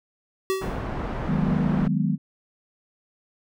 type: tone with exponential decay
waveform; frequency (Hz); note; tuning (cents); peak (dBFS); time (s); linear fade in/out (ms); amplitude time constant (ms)
square; 381.7; G4; -46; -20; 0.5-0.89; 0; 83
type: low-pass noise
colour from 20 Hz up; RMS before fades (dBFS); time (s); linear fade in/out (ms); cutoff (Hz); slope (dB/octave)
pink; -30; 0.61-1.88; 10; 1300; 12
type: chord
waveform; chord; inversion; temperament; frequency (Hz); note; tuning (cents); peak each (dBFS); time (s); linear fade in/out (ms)
sine; G# minor seventh; second; equal; 155.56 / 185 / 207.7 / 246.9; D#3 / F#3 / G#3 / B3; 0 / 0 / 0 / 0; -25 / -25 / -26 / -28; 1.26-2.18; 50
effects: none